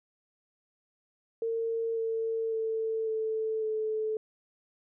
sine tone with pitch steps, 455.5 / 450.3 / 445.1 / 440 / 434.9 Hz, A#4 / A4 / A4 / A4 / A4, -40 / +40 / +20 / 0 / -20 cents, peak -28 dBFS, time 1.42-4.17 s, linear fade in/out 2 ms, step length 550 ms, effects none

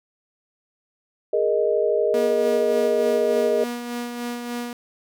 sine chord, Ab suspended second, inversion none, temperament equal with one note detuned, 415.3 / 467.8 / 622.3 Hz, Ab4 / Bb4 / Eb5, 0 / +6 / 0 cents, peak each -22 dBFS, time 1.33-3.64 s, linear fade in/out 5 ms
sawtooth tone with tremolo, 240.5 Hz, B3, 46 cents flat, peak -22 dBFS, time 2.14-4.73 s, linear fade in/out 2 ms, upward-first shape sine, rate 3.4 Hz, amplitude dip 40%
effects none

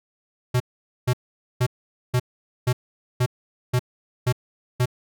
square tone bursts, 124.6 Hz, B2, 16 cents sharp, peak -18 dBFS, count 9, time 0.54-4.858 s, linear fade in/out 10 ms, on 62 ms, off 470 ms, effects none

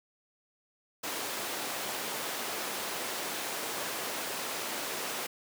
pink high-pass noise, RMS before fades -36 dBFS, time 1.03-5.27 s, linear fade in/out 10 ms, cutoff 370 Hz, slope 12 dB/octave, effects none

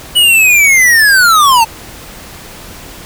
square linear sweep, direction down, 2960 to 867 Hz, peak -5 dBFS, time 0.15-1.65 s, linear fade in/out 20 ms, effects pink hiss -31 dBFS RMS until 3.05 s

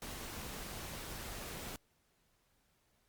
pink noise, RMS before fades -45 dBFS, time 0.02-1.76 s, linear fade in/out 0 ms, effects pink hiss -75 dBFS RMS until 3.08 s + Opus 48 kbps

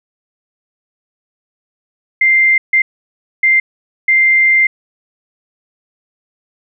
sine tone bursts at uneven times, 2093 Hz, C7, in tune, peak -7 dBFS, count 4, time 2.21-2.58 / 2.73-2.82 / 3.43-3.6 / 4.08-4.67 s, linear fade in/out 5 ms, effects none

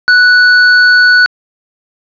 square tone, 1480 Hz, F#6, in tune, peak -4 dBFS, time 0.08-1.26 s, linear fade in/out 0 ms, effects resampled to 11025 Hz + 7-bit

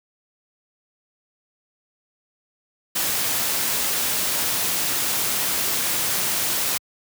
white noise, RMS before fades -23 dBFS, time 2.95-6.78 s, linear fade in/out 10 ms, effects high-pass 80 Hz 12 dB/octave

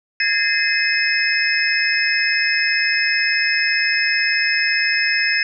sine tone cluster, 1653 / 1811 / 2077 / 2538 / 5230 Hz, G#6 / A6 / C7 / D#7 / E8, -9 / +49 / -13 / +34 / -15 cents, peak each -22 dBFS, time 0.2-5.43 s, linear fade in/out 2 ms, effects none

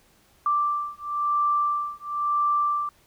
sine beating tone pair, 1174.7 / 1175.68 Hz, D6 / D6, 0 / +2 cents, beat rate 0.98 Hz, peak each -25 dBFS, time 0.46-2.89 s, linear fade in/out 2 ms, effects pink hiss -60 dBFS RMS until 3.06 s

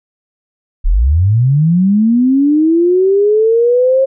sine linear sweep, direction up, 30.87 to 540 Hz, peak -7 dBFS, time 0.84-4.06 s, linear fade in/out 20 ms, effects none

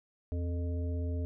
harmonic tone with a mistuned harmonic, 87.2 Hz, F2, 2 cents flat, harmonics 1 / 3 / 5 / 7, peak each -31 / -41 / -45 / -48 dBFS, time 0.32-1.25 s, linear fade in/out 0 ms, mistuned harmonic 1, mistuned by -110 cents, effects none

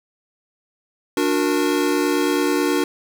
square chord, D augmented, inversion none, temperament equal with one note detuned, 293.7 / 362.8 / 466.2 Hz, D4 / F#4 / A#4, 0 / -34 / 0 cents, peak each -21 / -22 / -25 dBFS, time 1.17-2.84 s, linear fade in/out 2 ms, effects none

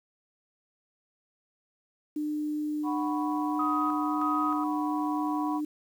sine tone, 300.6 Hz, D4, 40 cents sharp, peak -28 dBFS, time 2.16-5.65 s, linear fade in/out 5 ms
sine chord, F# suspended fourth, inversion none, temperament equal, 740 / 987.8 / 1108.7 Hz, F#5 / B5 / C#6, 0 / 0 / 0 cents, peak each -35 / -33 / -38 dBFS, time 2.83-5.61 s, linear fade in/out 50 ms
sine tone with tremolo, 1254 Hz, D#6, 13 cents sharp, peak -27 dBFS, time 3.59-4.64 s, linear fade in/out 5 ms, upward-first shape square, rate 1.6 Hz, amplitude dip 50%
effects tanh soft clip ceiling -13 dBFS + 9-bit

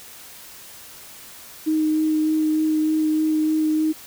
sine tone with vibrato, 311.1 Hz, D#4, in tune, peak -17 dBFS, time 1.66-3.93 s, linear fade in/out 20 ms, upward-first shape sine, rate 3.3 Hz, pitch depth 11 cents each way, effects white hiss -42 dBFS RMS until 4.06 s

